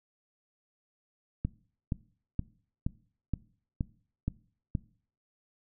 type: click train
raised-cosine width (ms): 5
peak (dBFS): -17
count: 8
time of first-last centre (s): 1.45-4.752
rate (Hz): 2.12
effects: noise-tail reverb RT60 0.5 s tail -21 dB re dry